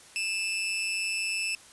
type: tone with amplitude modulation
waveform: sawtooth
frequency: 2637 Hz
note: E7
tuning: in tune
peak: -22 dBFS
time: 0.16-1.55 s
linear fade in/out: 0 ms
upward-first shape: sine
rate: 192 Hz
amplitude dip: 60%
effects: white hiss -52 dBFS RMS until 1.72 s + resampled to 24000 Hz